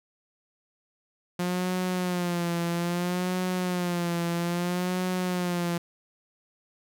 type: tone with vibrato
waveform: sawtooth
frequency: 176.8 Hz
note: F3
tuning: 22 cents sharp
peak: -22 dBFS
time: 1.39-5.78 s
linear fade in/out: 5 ms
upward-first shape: sine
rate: 0.61 Hz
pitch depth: 63 cents each way
effects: none